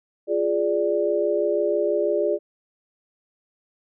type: chord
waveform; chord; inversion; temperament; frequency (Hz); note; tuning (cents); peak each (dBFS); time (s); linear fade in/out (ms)
sine; D diminished; first; equal; 349.2 / 415.3 / 587.3; F4 / Ab4 / D5; 0 / 0 / 0; -25 / -23 / -23; 0.27-2.39; 50
effects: none